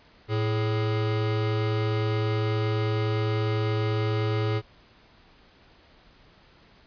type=tone pair together; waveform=square; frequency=110.56 / 421.3 Hz; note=A2 / G#4; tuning=+9 / +25 cents; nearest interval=octave + major seventh; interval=2316 cents; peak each=-25 / -31 dBFS; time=0.28-4.62 s; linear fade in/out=50 ms; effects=pink hiss -56 dBFS RMS until 6.86 s + resampled to 11025 Hz